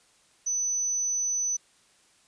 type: tone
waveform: sine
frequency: 6000 Hz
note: F#8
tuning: 23 cents sharp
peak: -25 dBFS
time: 0.46-1.57 s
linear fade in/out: 10 ms
effects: white hiss -62 dBFS RMS until 2.27 s + resampled to 22050 Hz